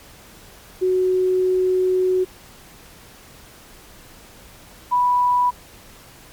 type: tone pair in turn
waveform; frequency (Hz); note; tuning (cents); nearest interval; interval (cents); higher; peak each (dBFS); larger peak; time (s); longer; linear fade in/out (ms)
sine; 370 / 984.6; F#4 / B5; 0 / -6; octave + perfect fourth; 1694; second; -15 / -14; second; 0.81-2.25 / 4.91-5.51; first; 20
effects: pink hiss -45 dBFS RMS until 6.32 s + MP3 96 kbps

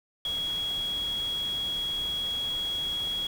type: tone in noise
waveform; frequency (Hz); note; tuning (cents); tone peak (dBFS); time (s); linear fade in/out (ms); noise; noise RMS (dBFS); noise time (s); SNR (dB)
sine; 3322; G#7; 0; -28; 0.25-3.27; 2; pink; -43; 0.25-3.27; +12
effects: none

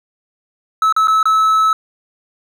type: tone with dropouts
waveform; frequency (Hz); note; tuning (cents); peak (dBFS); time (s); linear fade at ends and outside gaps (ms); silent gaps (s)
triangle; 1300; E6; -24; -8; 0.82-1.73; 2; 0.925-0.964 / 1.073-1.081 / 1.229-1.255
effects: none

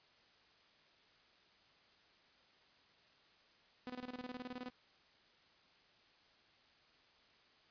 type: tone with tremolo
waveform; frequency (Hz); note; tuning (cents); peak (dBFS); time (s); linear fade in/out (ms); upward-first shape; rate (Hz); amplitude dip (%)
sawtooth; 250; B3; +21; -39; 3.87-4.7; 0; square; 19; 80
effects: white hiss -68 dBFS RMS until 7.7 s + resampled to 11025 Hz

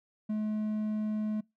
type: tone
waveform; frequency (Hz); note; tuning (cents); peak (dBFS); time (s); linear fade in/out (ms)
triangle; 213.9; A3; -49; -27; 0.29-1.41; 10
effects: noise-tail reverb RT60 0.2 s tail -24 dB re dry

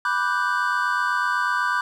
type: chord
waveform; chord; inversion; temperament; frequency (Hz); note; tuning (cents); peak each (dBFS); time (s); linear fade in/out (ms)
triangle; G major seventh; first; equal; 987.8 / 1174.7 / 1480 / 1568; B5 / D6 / F#6 / G6; 0 / 0 / 0 / 0; -24; 0.05-1.81; 2
effects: none

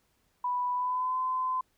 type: tone with pitch glide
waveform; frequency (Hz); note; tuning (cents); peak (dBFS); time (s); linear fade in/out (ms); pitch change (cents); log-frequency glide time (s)
sine; 987.8 to 1024.4; B5 to C6; 0 to -37; -27; 0.44-1.61; 5; +63; 0.73-1.18
effects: pink hiss -72 dBFS RMS until 1.77 s

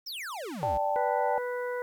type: exponential sweep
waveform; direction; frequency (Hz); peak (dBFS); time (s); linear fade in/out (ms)
square; down; 5800 to 55; -36; 0.06-0.78; 10
type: chord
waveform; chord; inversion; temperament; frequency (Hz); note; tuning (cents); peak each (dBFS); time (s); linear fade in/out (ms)
sine; D suspended fourth; none; just; 587.3 / 783.1 / 881; D5 / G5 / A5; 0 / -2 / +2; -30; 0.63-1.38; 0
type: harmonic tone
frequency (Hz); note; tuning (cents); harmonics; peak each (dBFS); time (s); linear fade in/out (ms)
492.5; B4; -5; 1 / 2 / 3 / 4; -31 / -39 / -40 / -44; 0.96-1.82; 0
effects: 10-bit

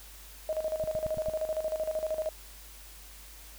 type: tone with tremolo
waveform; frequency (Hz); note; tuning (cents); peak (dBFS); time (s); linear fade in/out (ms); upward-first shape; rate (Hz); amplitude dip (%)
sine; 627; D#5; +13; -27; 0.49-2.29; 2; square; 13; 70
type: click train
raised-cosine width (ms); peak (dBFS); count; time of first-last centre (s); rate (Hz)
5; -28; 5; 0.84-1.285; 8.98
effects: added 50 Hz sine -50 dBFS peak until 3.58 s + white hiss -51 dBFS RMS until 3.58 s

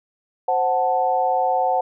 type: chord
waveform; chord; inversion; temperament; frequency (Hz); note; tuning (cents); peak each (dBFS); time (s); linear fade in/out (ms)
sine; F# diminished; second; equal; 523.3 / 740 / 880; C5 / F#5 / A5; 0 / 0 / 0; -23 / -19 / -23; 0.48-1.81; 5
effects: none

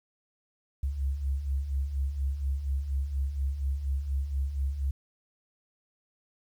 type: beating tone pair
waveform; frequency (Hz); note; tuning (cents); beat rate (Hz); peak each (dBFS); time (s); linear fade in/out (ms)
sine; 65.41 / 69.61; C2 / C#2; 0 / +8; 4.2; -35 / -28; 0.83-4.91; 5
effects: 10-bit

